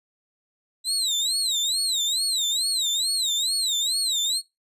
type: tone with vibrato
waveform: 30% pulse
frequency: 3927 Hz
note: B7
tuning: 11 cents flat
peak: -19 dBFS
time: 0.84-4.42 s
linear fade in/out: 50 ms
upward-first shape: sine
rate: 2.3 Hz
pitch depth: 180 cents each way
effects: noise-tail reverb RT60 0.2 s tail -21 dB re dry + resampled to 32000 Hz